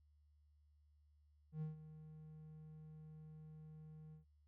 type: tone with ADSR envelope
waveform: triangle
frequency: 155.56 Hz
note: D#3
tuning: in tune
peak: -38 dBFS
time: 1.52-4.25 s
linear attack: 96 ms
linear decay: 140 ms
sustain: -14 dB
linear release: 120 ms
effects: added 74 Hz sine -69 dBFS peak until 4.47 s